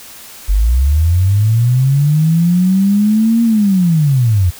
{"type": "linear two-way sweep", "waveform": "sine", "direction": "up then down", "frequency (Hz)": [45.4, 233.8, 83], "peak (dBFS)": -8, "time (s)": [0.48, 4.51], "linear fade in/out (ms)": 20, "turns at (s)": 3.43, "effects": ["white hiss -35 dBFS RMS until 4.59 s"]}